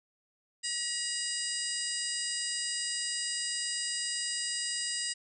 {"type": "harmonic tone with a mistuned harmonic", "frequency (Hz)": 958, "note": "A#5", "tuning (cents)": 47, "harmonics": [2, 3, 4, 5, 6, 7, 8, 9], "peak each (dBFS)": [-41, -41, -45, -36, -48, -47, -38, -38], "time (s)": [0.63, 5.14], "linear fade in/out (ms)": 20, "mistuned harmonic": 5, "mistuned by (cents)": 38, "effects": []}